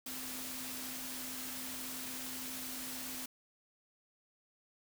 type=tone in noise; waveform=sine; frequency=256.9 Hz; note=C4; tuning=32 cents flat; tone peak=-49 dBFS; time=0.06-3.26 s; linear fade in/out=5 ms; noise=white; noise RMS=-43 dBFS; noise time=0.06-3.26 s; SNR=-9 dB; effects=none